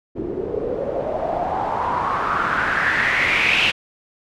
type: noise with low-pass filter sweep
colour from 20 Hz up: white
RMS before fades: -21 dBFS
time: 0.15-3.72 s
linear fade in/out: 20 ms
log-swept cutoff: 350 to 2800 Hz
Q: 5.3
effects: none